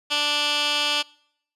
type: tone with band-pass filter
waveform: 15% pulse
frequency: 293.7 Hz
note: D4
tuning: in tune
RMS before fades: -23 dBFS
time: 0.1-1.03 s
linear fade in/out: 20 ms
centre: 3500 Hz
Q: 2.2
effects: noise-tail reverb RT60 0.7 s tail -25 dB re dry + resampled to 32000 Hz